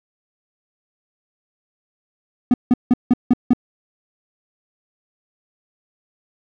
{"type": "tone bursts", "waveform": "triangle", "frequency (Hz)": 246.9, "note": "B3", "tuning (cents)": 0, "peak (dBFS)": -7, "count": 6, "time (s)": [2.51, 3.534], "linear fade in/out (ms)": 2, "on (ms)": 29, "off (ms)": 170, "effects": []}